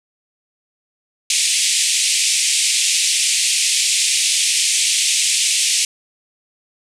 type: band-pass noise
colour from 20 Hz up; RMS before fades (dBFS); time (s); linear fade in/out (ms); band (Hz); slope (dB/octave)
white; -17; 1.3-5.85; 2; 2200 to 9400; 48
effects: none